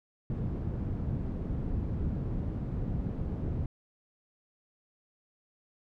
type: low-pass noise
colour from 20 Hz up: white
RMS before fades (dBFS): -33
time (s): 0.3-3.66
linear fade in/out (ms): 2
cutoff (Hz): 150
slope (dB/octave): 12
effects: none